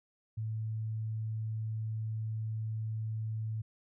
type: tone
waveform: sine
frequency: 110 Hz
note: A2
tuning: in tune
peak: -33 dBFS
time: 0.37-3.62 s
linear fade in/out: 10 ms
effects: none